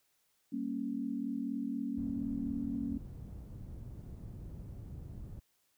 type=chord; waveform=sine; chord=G diminished; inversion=none; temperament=equal; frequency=196 / 233.1 / 277.2 Hz; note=G3 / Bb3 / Db4; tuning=0 / 0 / 0 cents; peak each=-43 / -37 / -37 dBFS; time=0.52-2.98 s; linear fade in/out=10 ms
type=low-pass noise; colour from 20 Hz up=white; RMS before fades=-46 dBFS; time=1.97-5.4 s; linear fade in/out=10 ms; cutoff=120 Hz; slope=12 dB/octave
effects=white hiss -75 dBFS RMS until 5.77 s